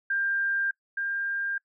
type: tone pair in turn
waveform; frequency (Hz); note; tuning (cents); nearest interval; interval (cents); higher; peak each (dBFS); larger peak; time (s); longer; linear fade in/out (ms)
sine; 1593 / 1599.6; G6 / G6; +27 / +35; unison; 8; second; -24 / -27; first; 0.1-0.71 / 0.97-1.58; neither; 5
effects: noise-tail reverb RT60 0.1 s tail -23 dB re dry